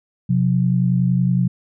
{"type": "tone pair together", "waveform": "sine", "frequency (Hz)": [129.06, 179.8], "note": ["C3", "F#3"], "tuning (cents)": [-23, -49], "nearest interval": "tritone", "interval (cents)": 574, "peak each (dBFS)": -17, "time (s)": [0.29, 1.48], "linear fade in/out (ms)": 10, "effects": []}